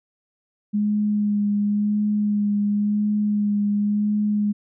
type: tone with vibrato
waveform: sine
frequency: 207.3 Hz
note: G#3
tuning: 3 cents flat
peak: -18 dBFS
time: 0.73-4.53 s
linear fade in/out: 20 ms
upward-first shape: sine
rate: 0.94 Hz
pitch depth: 18 cents each way
effects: none